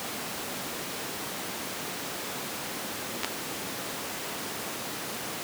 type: clicks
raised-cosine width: 0.2 ms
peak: -11 / -8 dBFS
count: 2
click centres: 3.234 / 3.246 s
effects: pink hiss -34 dBFS RMS until 5.43 s + high-pass 200 Hz 12 dB/octave